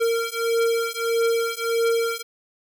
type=beating tone pair; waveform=square; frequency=460.1 / 461.7 Hz; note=A#4 / A#4; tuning=-23 / -17 cents; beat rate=1.6 Hz; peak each=-24 dBFS; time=0-2.23 s; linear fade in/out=20 ms; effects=none